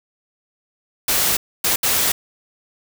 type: noise bursts at uneven times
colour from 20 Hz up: white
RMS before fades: -18 dBFS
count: 3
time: 1.08-1.37 / 1.64-1.76 / 1.83-2.12 s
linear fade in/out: 5 ms
effects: none